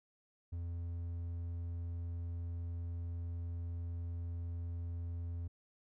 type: tone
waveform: triangle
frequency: 85.4 Hz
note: F2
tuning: 38 cents flat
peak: -36 dBFS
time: 0.52-5.48 s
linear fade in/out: 10 ms
effects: none